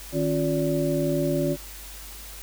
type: tone cluster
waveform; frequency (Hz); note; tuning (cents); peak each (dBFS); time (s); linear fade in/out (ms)
sine; 154.6 / 272.2 / 354.4 / 576; D#3 / C#4 / F4 / D5; -11 / -31 / +25 / -34; -27; 0.12-1.57; 50
effects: added 50 Hz sine -42 dBFS peak until 2.42 s + white hiss -42 dBFS RMS until 2.42 s